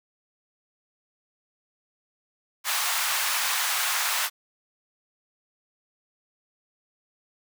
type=high-pass noise; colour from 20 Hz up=pink; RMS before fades=-26 dBFS; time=2.64-4.3 s; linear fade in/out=50 ms; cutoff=930 Hz; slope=24 dB/octave; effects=none